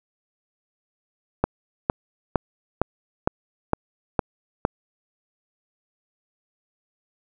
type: click train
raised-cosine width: 1 ms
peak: -4 dBFS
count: 8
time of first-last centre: 1.44-4.651 s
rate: 2.18 Hz
effects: none